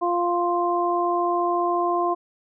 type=harmonic tone; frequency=349.2 Hz; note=F4; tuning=in tune; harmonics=1 / 2 / 3; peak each=-24 / -24 / -24 dBFS; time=0.01-2.15 s; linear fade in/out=20 ms; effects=none